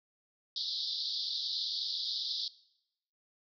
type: band-pass noise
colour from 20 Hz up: pink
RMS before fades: -36 dBFS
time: 0.56-2.48 s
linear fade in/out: 2 ms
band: 3500 to 5100 Hz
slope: 96 dB/octave
effects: noise-tail reverb RT60 0.8 s tail -20 dB re dry